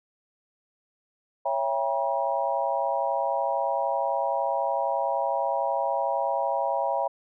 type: chord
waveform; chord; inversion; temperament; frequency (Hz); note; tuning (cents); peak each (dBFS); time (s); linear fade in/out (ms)
sine; C# diminished seventh; none; just; 554.4 / 665.2 / 798.3 / 957.9; C#5 / E5 / G5 / Bb5; 0 / +16 / +31 / +47; -29; 1.45-7.08; 10
effects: none